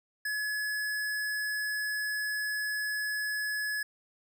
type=tone; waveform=square; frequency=1700 Hz; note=G#6; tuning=40 cents sharp; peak=-31 dBFS; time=0.25-3.83 s; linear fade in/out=5 ms; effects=none